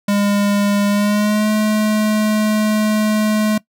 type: tone with pitch glide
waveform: square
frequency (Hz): 203.1 to 213.9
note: G#3 to A3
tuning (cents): -38 to -49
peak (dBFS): -14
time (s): 0.08-3.58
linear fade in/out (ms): 5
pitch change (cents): +89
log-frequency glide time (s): 0.88-1.5
effects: noise-tail reverb RT60 0.1 s tail -20 dB re dry